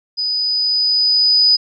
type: tone with level ramp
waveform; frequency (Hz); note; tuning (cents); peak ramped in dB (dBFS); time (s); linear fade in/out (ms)
sine; 4978; D#8; 0; -17 to -8; 0.17-1.57; 20
effects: none